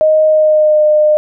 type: tone with pitch glide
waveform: sine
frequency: 622.3 to 607 Hz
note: D#5 to D#5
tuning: 0 to -43 cents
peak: -6 dBFS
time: 0.01-1.17 s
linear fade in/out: 0 ms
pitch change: -43 cents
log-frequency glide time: 0.26-0.84 s
effects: none